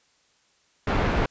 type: low-pass noise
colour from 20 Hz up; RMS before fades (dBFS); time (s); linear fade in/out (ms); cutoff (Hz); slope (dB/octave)
pink; -23; 0.87-1.26; 5; 2000; 12
effects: white hiss -64 dBFS RMS until 1.3 s + resampled to 16000 Hz